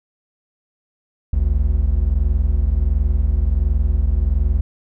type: tone pair together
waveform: triangle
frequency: 51.62 / 73 Hz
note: G#1 / D2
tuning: -10 / -10 cents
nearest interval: tritone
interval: 600 cents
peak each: -15 dBFS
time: 1.33-4.61 s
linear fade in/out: 5 ms
effects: none